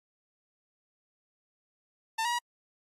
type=tone with pitch steps; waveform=sawtooth; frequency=896 / 955 / 961 Hz; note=A5 / A#5 / B5; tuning=+31 / +42 / -48 cents; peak=-24 dBFS; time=2.18-2.39 s; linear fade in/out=10 ms; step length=70 ms; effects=low-pass 10000 Hz 12 dB/octave + AAC 64 kbps

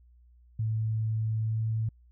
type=tone with pitch glide; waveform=sine; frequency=110.3 to 111.2 Hz; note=A2 to A2; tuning=+5 to +19 cents; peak=-26 dBFS; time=0.59-1.89 s; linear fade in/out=5 ms; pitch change=+14 cents; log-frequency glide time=1.42-1.63 s; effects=added 60 Hz sine -55 dBFS peak until 2.11 s

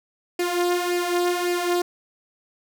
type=tone with flanger; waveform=sawtooth; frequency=352.9 Hz; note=F4; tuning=18 cents sharp; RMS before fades=-23 dBFS; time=0.39-1.82 s; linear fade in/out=5 ms; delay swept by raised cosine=0.4 to 3.1 ms; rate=1.8 Hz; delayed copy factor=+0.6; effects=none

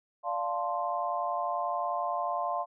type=chord; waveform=sine; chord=D minor seventh; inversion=none; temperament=equal; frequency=587.3 / 698.5 / 880 / 1046.5 Hz; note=D5 / F5 / A5 / C6; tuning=0 / 0 / 0 / 0 cents; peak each=-37 / -32 / -37 / -33 dBFS; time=0.23-2.66 s; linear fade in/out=50 ms; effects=none

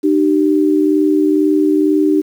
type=tone pair together; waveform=sine; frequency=303.6 / 385.7 Hz; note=D#4 / G4; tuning=-42 / -28 cents; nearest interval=major third; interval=414 cents; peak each=-11 / -15 dBFS; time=0.03-2.22 s; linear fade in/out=20 ms; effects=7-bit

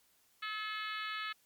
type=harmonic tone with a mistuned harmonic; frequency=430 Hz; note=A4; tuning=40 cents flat; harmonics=3 / 4 / 5 / 6 / 7 / 8 / 9 / 10; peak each=-41 / -43 / -45 / -47 / -48 / -49 / -50 / -51 dBFS; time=0.42-1.33 s; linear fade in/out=10 ms; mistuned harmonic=10; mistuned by=+18 cents; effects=white hiss -70 dBFS RMS until 1.45 s + MP3 96 kbps

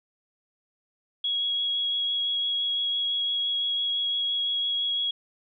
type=tone with vibrato; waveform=sine; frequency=3322 Hz; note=G#7; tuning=in tune; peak=-24 dBFS; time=1.24-5.11 s; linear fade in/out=5 ms; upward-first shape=sine; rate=5.9 Hz; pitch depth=9 cents each way; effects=none

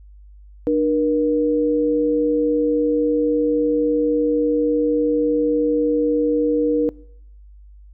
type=tone pair together; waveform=sine; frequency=299.9 / 476.3 Hz; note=D4 / A#4; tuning=+36 / +37 cents; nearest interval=minor sixth; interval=801 cents; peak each=-18 dBFS; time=0.67-6.89 s; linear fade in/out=0 ms; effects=noise-tail reverb RT60 0.7 s tail -24 dB re dry + added 50 Hz sine -41 dBFS peak until 7.93 s

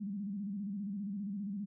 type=tone with vibrato; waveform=sine; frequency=200.6 Hz; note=G3; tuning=40 cents sharp; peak=-36 dBFS; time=0-1.66 s; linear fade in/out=20 ms; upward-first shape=square; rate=15 Hz; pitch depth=82 cents each way; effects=none

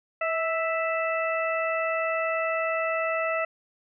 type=harmonic tone with a mistuned harmonic; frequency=659.3 Hz; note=E5; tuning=in tune; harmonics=1 / 2 / 3 / 4; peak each=-27 / -30 / -32 / -33 dBFS; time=0.21-3.45 s; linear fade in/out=5 ms; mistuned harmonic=1; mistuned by=-31 cents; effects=none

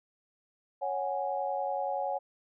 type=chord; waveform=sine; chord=C# suspended fourth; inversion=none; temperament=equal; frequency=554.4 / 740 / 830.6 Hz; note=C#5 / F#5 / G#5; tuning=0 / 0 / 0 cents; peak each=-34 dBFS; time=0.81-2.19 s; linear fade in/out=20 ms; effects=none

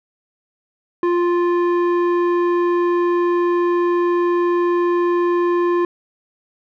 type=tone with low-pass filter; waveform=square; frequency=349.2 Hz; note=F4; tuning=in tune; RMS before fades=-17 dBFS; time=1.03-5.85 s; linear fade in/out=2 ms; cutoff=1300 Hz; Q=1.1; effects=none

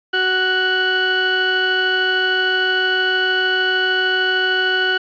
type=tone pair together; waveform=30% pulse; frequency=373.3 / 1480 Hz; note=F#4 / F#6; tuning=+15 / 0 cents; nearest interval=2 octaves; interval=2385 cents; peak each=-19 / -13 dBFS; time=0.13-4.98 s; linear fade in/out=10 ms; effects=resampled to 11025 Hz + 8-bit

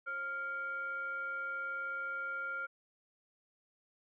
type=tone with frequency modulation; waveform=sine; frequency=1396.9 Hz; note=F6; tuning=in tune; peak=-36 dBFS; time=0.06-2.67 s; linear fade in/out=20 ms; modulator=861 Hz; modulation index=0.39; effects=none

